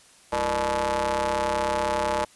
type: ring-modulated tone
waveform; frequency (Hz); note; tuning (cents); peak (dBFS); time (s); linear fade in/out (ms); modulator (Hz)
sawtooth; 130; C3; -11; -16; 0.32-2.25; 10; 732
effects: white hiss -54 dBFS RMS until 2.35 s + resampled to 24000 Hz